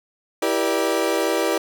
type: chord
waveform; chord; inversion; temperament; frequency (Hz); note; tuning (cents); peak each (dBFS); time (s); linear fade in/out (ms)
35% pulse; E half-diminished seventh; none; equal with one note detuned; 329.6 / 392 / 478.2 / 587.3; E4 / G4 / Bb4 / D5; 0 / 0 / +44 / 0; -23; 0.42-1.58; 5
effects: none